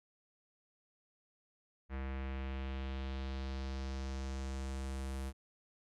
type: tone with low-pass filter sweep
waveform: square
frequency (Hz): 66.7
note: C2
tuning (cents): +34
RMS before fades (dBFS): -40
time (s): 1.89-5.33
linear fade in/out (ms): 50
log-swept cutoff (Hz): 2000 to 11000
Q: 1.8
effects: none